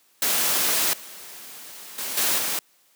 white noise with level steps, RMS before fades -22 / -41 / -30 / -22 / -26 dBFS, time 0.22-2.59 s, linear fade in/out 2 ms, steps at 0.93 / 1.98 / 2.17 / 2.38 s, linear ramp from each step 5 ms, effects white hiss -61 dBFS RMS until 2.95 s + high-pass 200 Hz 12 dB/octave

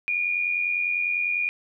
sine tone pair together, 2349 / 2439 Hz, D7 / D#7, 0 / -35 cents, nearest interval minor second, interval 65 cents, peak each -30 / -23 dBFS, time 0.08-1.49 s, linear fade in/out 0 ms, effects none

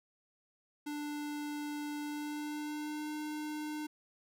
square tone with pitch glide, 295 to 302.8 Hz, D4 to D#4, +8 to -47 cents, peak -38 dBFS, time 0.86-3.87 s, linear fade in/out 10 ms, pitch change +45 cents, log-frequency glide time 2.01-3.14 s, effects none

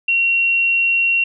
sine tone, 2740 Hz, F7, 34 cents flat, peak -13 dBFS, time 0.08-1.24 s, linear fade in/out 5 ms, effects none

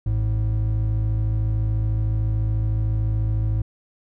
triangle tone pair together, 53.8 / 107.6 Hz, A1 / A2, -38 / -38 cents, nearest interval octave, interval 1200 cents, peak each -21 / -19 dBFS, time 0.06-3.62 s, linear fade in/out 5 ms, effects none

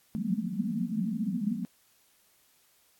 white band-pass noise, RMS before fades -31 dBFS, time 0.15-1.65 s, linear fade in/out 0 ms, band 170 to 240 Hz, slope 96 dB/octave, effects white hiss -65 dBFS RMS until 2.99 s + AAC 64 kbps

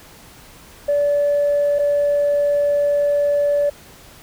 sine tone pair in turn, 578 / 578 Hz, D5 / D5, -28 / -28 cents, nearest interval unison, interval 0 cents, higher neither, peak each -13 / -13 dBFS, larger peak neither, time 0.88-1.79 / 1.79-3.7 s, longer second, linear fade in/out 10 ms, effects tanh soft clip ceiling -11 dBFS + pink hiss -44 dBFS RMS until 4.22 s

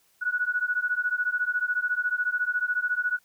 sine beating tone pair, 1462 / 1476 Hz, F#6 / F#6, -21 / -5 cents, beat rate 14 Hz, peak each -27 dBFS, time 0.21-3.19 s, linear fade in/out 20 ms, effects white hiss -65 dBFS RMS until 3.24 s

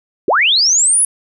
sine linear sweep, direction up, 291.5 to 10548 Hz, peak -9 dBFS, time 0.28-1.05 s, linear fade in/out 2 ms, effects none

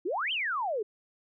sine exponential two-way sweep, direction up then down, 311.1 to 3231 to 393.7 Hz, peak -28 dBFS, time 0.05-0.83 s, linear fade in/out 10 ms, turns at 0.32 s, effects none

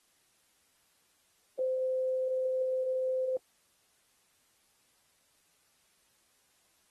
sine tone, 517 Hz, C5, 21 cents flat, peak -28 dBFS, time 1.59-3.37 s, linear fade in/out 2 ms, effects white hiss -70 dBFS RMS until 6.9 s + AAC 32 kbps

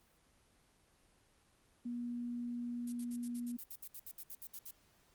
sine tone, 240.4 Hz, B3, 46 cents flat, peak -38 dBFS, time 1.85-3.57 s, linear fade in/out 10 ms
violet noise bursts, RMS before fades -47 dBFS, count 16, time 2.87-4.71 s, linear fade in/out 5 ms, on 55 ms, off 64 ms
effects pink hiss -70 dBFS RMS until 5.14 s + Opus 24 kbps

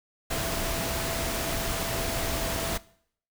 sine tone in noise, 665 Hz, E5, 15 cents sharp, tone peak -35 dBFS, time 0.3-2.78 s, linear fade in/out 10 ms, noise pink, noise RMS -30 dBFS, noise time 0.3-2.78 s, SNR -8 dB, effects noise-tail reverb RT60 0.6 s tail -20 dB re dry

